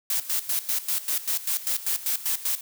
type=noise with tremolo; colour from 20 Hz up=blue; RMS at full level=-25 dBFS; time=0.1-2.61 s; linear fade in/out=2 ms; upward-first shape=square; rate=5.1 Hz; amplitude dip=80%; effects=none